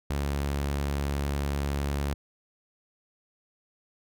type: tone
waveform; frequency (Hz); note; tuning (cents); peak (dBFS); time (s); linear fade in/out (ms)
sawtooth; 70.8; C#2; +37; -23; 0.1-2.14; 5
effects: none